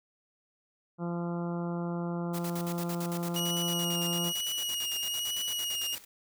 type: harmonic tone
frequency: 172.2 Hz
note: F3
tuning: 24 cents flat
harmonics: 1 / 2 / 3 / 4 / 5 / 6 / 7 / 8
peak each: -32 / -38 / -42 / -44 / -46 / -48 / -49 / -50 dBFS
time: 0.98-4.33 s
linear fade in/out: 50 ms
type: noise with tremolo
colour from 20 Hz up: white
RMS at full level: -41 dBFS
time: 2.33-6.05 s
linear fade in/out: 20 ms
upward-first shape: square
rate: 8.9 Hz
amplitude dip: 80%
type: tone with vibrato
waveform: sawtooth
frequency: 2889 Hz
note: F#7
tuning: 42 cents flat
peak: -28 dBFS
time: 3.36-5.95 s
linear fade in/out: 2 ms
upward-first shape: triangle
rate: 1.1 Hz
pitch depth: 32 cents each way
effects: none